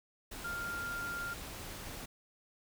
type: tone in noise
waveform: sine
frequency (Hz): 1396.9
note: F6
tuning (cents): 0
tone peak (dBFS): -37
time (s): 0.44-1.34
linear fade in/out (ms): 10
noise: pink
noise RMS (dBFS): -45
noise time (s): 0.31-2.06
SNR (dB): +5
effects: none